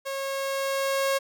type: tone with level ramp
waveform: sawtooth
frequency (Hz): 545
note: C#5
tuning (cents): -29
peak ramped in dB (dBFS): -26 to -18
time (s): 0.05-1.19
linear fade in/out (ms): 20
effects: none